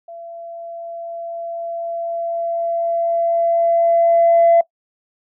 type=tone with level ramp; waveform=sine; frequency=676 Hz; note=E5; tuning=43 cents sharp; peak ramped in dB=-32 to -7 dBFS; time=0.08-4.61 s; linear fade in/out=5 ms; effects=noise-tail reverb RT60 0.1 s tail -20 dB re dry + tanh soft clip ceiling -5 dBFS